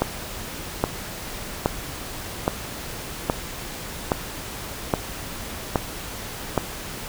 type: click train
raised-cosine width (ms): 1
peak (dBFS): -4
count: 9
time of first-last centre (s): 0.02-6.577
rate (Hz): 1.22
effects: pink hiss -34 dBFS RMS until 7.08 s